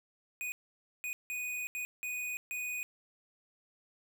square tone bursts at uneven times, 2481 Hz, D#7, 6 cents flat, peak -36 dBFS, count 6, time 0.41-0.52 / 1.04-1.13 / 1.3-1.67 / 1.75-1.85 / 2.03-2.37 / 2.51-2.83 s, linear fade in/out 0 ms, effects 12-bit

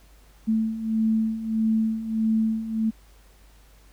sine beating tone pair, 220 / 221.6 Hz, A3 / A3, 0 / +13 cents, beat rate 1.6 Hz, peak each -27 / -22 dBFS, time 0.47-2.91 s, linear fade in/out 20 ms, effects added 50 Hz sine -51 dBFS peak until 3.92 s + pink hiss -58 dBFS RMS until 3.92 s

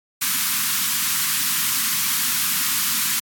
white band-stop noise, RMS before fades -21 dBFS, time 0.21-3.2 s, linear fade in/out 10 ms, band 270 to 1000 Hz, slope 48 dB/octave, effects high-pass 150 Hz 12 dB/octave + AAC 64 kbps

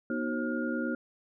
sine tone cluster, 240.9 / 309.9 / 372.3 / 537 / 1420 Hz, B3 / D#4 / F#4 / C5 / F6, -43 / -7 / +11 / +45 / +28 cents, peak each -32 / -35 / -39 / -38 / -37 dBFS, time 0.1-0.95 s, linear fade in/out 2 ms, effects none

